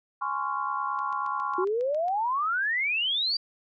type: chord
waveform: sine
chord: Db major seventh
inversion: second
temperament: just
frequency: 831.5 / 1039.4 / 1108.7 / 1385.9 Hz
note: Ab5 / C6 / Db6 / F6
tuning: +2 / -12 / 0 / -14 cents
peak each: -35 / -32 / -30 / -36 dBFS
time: 0.21-1.65 s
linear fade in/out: 10 ms
type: click train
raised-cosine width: 0.2 ms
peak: -32 dBFS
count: 9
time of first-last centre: 0.99-2.083 s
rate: 7.32 Hz
type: exponential sweep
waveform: sine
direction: up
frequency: 352.8 to 4758 Hz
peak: -24 dBFS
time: 1.58-3.37 s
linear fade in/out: 5 ms
effects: none